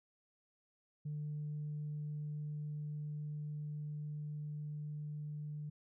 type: tone with level ramp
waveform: sine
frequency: 149.4 Hz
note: D3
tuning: 30 cents sharp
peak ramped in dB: -37 to -40 dBFS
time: 1.05-5.7 s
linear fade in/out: 10 ms
effects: tanh soft clip ceiling -35 dBFS